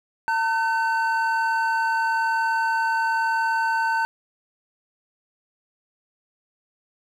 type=tone pair together; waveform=triangle; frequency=905 / 1522 Hz; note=A5 / F#6; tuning=+48 / +48 cents; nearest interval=major sixth; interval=900 cents; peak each=-20 / -22 dBFS; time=0.28-4.05 s; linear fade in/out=0 ms; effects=none